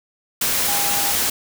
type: tone in noise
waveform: sine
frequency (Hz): 809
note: G#5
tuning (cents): -46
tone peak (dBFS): -27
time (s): 0.68-1.12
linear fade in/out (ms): 5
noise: white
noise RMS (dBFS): -20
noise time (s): 0.41-1.3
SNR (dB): -10
effects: none